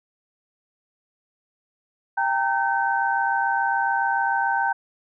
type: tone cluster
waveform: sine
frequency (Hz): 791 / 918 / 1537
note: G5 / A#5 / G6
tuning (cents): +15 / -27 / -35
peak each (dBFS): -24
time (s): 2.17-4.73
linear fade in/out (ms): 10
effects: none